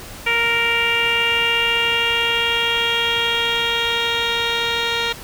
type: tone with low-pass filter sweep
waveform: 10% pulse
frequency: 466.2 Hz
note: A#4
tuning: in tune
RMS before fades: -19 dBFS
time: 0.26-5.13 s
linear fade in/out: 10 ms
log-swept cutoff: 2500 to 4000 Hz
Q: 5.3
effects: pink hiss -36 dBFS RMS until 5.23 s